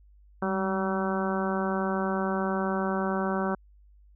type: harmonic tone with a mistuned harmonic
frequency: 190.6 Hz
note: G3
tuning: 48 cents flat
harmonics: 1 / 2 / 3 / 4 / 5 / 6 / 7 / 8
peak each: -29 / -32 / -34 / -35 / -36 / -37 / -37 / -38 dBFS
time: 0.42-3.55 s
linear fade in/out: 5 ms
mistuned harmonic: 1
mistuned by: +40 cents
effects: added 50 Hz sine -53 dBFS peak until 4.15 s